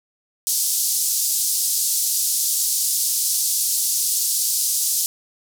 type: band-pass noise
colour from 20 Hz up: white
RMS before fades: -21 dBFS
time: 0.47-5.06 s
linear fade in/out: 0 ms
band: 4800 to 13000 Hz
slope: 24 dB/octave
effects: none